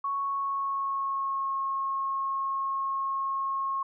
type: tone with pitch glide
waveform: sine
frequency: 1108.7 to 1085.3 Hz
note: C#6 to C#6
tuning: 0 to -37 cents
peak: -27 dBFS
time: 0.04-3.83 s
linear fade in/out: 5 ms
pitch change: -37 cents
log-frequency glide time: 0.14-1.57 s
effects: none